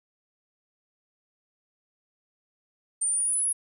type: exponential sweep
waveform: sine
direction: up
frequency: 8870 to 10548 Hz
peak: -23 dBFS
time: 3.01-3.53 s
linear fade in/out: 10 ms
effects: none